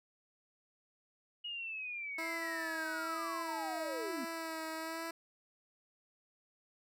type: linear sweep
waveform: sine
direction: down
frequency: 2898 to 230.8 Hz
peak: -39 dBFS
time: 1.44-4.25 s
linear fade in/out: 10 ms
type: tone with vibrato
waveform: 10% pulse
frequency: 325.2 Hz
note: E4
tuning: 23 cents flat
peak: -31 dBFS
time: 2.18-5.11 s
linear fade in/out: 5 ms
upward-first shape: sine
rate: 1.1 Hz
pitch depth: 32 cents each way
effects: none